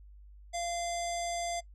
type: tone with low-pass filter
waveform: square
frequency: 689 Hz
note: F5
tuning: 24 cents flat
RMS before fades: -35 dBFS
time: 0.53-1.61 s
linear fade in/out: 20 ms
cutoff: 7500 Hz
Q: 3.7
effects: noise-tail reverb RT60 0.1 s tail -20 dB re dry + added 50 Hz sine -50 dBFS peak until 1.74 s

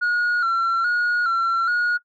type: tone with vibrato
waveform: sine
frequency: 1400 Hz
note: F6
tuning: 4 cents sharp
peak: -15 dBFS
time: 0.01-1.98 s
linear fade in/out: 20 ms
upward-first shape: square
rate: 1.2 Hz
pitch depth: 54 cents each way
effects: noise-tail reverb RT60 0.1 s tail -20 dB re dry + tanh soft clip ceiling -17 dBFS

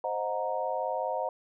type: chord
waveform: sine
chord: C half-diminished seventh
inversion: none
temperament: equal with one note detuned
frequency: 523.3 / 622.3 / 727.3 / 932.3 Hz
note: C5 / Eb5 / Gb5 / Bb5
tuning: 0 / 0 / -30 / 0 cents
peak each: -34 dBFS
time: 0.04-1.29 s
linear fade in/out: 2 ms
effects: none

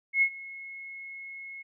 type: tone with ADSR envelope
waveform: sine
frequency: 2174 Hz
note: C#7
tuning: 34 cents flat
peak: -18 dBFS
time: 0.13-1.63 s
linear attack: 88 ms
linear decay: 73 ms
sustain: -21 dB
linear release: 19 ms
effects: none

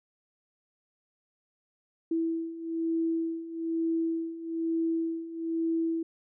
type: beating tone pair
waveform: sine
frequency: 327.9 / 329 Hz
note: E4 / E4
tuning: -9 / -3 cents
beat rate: 1.1 Hz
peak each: -33 / -29 dBFS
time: 2.11-6.03 s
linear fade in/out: 5 ms
effects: none

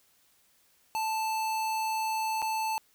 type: tone with dropouts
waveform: square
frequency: 880 Hz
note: A5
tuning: in tune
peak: -29 dBFS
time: 0.95-2.78 s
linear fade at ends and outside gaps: 0 ms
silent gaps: 2.419-2.425 s
effects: white hiss -66 dBFS RMS until 2.94 s

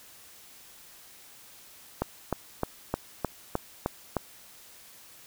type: click train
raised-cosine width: 1 ms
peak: -12 dBFS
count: 8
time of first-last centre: 2.02-4.167 s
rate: 3.26 Hz
effects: white hiss -52 dBFS RMS until 5.26 s

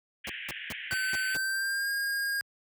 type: band-pass noise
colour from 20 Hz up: pink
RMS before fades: -40 dBFS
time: 0.24-1.36 s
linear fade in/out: 10 ms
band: 1600 to 3200 Hz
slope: 96 dB/octave
type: noise bursts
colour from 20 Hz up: pink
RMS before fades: -37 dBFS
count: 6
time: 0.27-1.37 s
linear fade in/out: 2 ms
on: 25 ms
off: 190 ms
type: tone with pitch glide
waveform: square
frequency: 1532 to 1623.1 Hz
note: G6 to G#6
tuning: -40 to -40 cents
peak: -29 dBFS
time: 0.91-2.41 s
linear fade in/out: 0 ms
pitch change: +100 cents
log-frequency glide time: 1.27-1.91 s
effects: high-pass 80 Hz 12 dB/octave

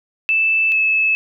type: tone pair in turn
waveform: sine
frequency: 2637 / 2604 Hz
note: E7 / E7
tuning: 0 / -22 cents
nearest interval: unison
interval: 22 cents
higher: first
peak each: -13 dBFS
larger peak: neither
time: 0.29-0.72 / 0.72-1.15 s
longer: neither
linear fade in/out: 0 ms
effects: none

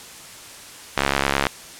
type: tone with band-pass filter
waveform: sawtooth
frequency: 69.3 Hz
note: C#2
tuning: in tune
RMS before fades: -22 dBFS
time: 0.97-1.47 s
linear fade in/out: 0 ms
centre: 2000 Hz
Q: 0.65
effects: white hiss -40 dBFS RMS until 1.79 s + low-pass 10000 Hz 12 dB/octave

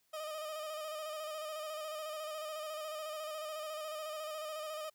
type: tone with vibrato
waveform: 30% pulse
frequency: 618 Hz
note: D#5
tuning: 12 cents flat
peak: -37 dBFS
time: 0.13-4.9 s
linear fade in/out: 10 ms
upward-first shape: square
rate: 14 Hz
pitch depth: 32 cents each way
effects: white hiss -75 dBFS RMS until 4.94 s

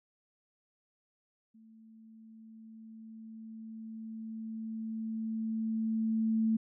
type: tone with level ramp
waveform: sine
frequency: 222.1 Hz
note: A3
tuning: 16 cents sharp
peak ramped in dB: -55 to -25 dBFS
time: 1.54-6.57 s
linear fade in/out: 10 ms
effects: none

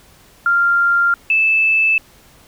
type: tone pair in turn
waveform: sine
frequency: 1392 / 2628 Hz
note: F6 / E7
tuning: -6 / -6 cents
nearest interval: major seventh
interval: 1100 cents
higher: second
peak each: -11 dBFS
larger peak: neither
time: 0.46-1.14 / 1.3-1.98 s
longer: neither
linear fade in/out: 2 ms
effects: pink hiss -48 dBFS RMS until 2.47 s

